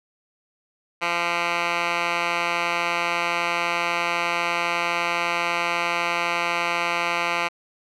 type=tone with band-pass filter; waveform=10% pulse; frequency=171.9 Hz; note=F3; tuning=27 cents flat; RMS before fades=-24 dBFS; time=1.01-7.49 s; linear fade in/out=20 ms; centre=1900 Hz; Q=1.9; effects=none